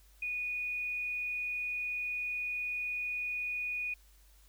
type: tone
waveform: sine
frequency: 2466 Hz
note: D#7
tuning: 16 cents flat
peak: -33 dBFS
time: 0.22-3.94 s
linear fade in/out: 5 ms
effects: added 50 Hz sine -59 dBFS peak until 4.48 s + white hiss -66 dBFS RMS until 4.48 s